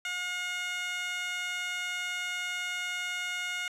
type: tone with high-pass filter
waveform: 15% pulse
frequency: 718 Hz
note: F5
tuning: 48 cents sharp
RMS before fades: -34 dBFS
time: 0.05-3.68 s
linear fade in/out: 2 ms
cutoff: 1700 Hz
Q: 1.1
effects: low-pass 8000 Hz 12 dB/octave